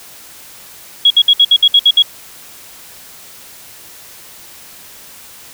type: tone bursts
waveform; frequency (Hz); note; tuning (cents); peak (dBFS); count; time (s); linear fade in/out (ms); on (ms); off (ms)
sine; 3322; G#7; 0; -4; 9; 1.05-2.024; 5; 54; 61
effects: white hiss -37 dBFS RMS until 5.53 s